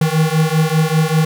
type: beating tone pair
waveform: square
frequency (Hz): 155.56 / 160.66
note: D#3 / E3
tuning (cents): 0 / -44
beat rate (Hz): 5.1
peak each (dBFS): -16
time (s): 0.01-1.25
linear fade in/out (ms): 5
effects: none